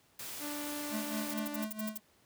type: noise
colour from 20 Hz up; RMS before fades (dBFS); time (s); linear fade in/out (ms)
white; -43; 0.19-1.34; 5
type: tone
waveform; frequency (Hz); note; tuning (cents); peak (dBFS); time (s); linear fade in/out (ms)
sawtooth; 293.7; D4; 0; -35; 0.39-1.67; 50
type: tone with tremolo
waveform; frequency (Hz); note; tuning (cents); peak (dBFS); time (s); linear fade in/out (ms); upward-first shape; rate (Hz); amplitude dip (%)
square; 215.6; A3; -35; -35; 0.9-2; 50; sine; 4.5; 80
type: noise bursts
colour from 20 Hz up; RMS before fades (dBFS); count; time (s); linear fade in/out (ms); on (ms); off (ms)
violet; -39; 9; 1.29-1.977; 5; 23; 60
effects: pink hiss -67 dBFS RMS until 2.25 s + high-pass 80 Hz 12 dB/octave